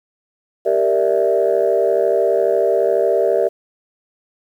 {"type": "chord", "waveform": "sine", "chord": "E half-diminished seventh", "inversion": "first", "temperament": "equal", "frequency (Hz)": [392, 466.2, 587.3, 659.3], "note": ["G4", "Bb4", "D5", "E5"], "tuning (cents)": [0, 0, 0, 0], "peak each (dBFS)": -18, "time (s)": [0.65, 3.49], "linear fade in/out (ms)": 20, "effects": ["tanh soft clip ceiling -5 dBFS", "8-bit"]}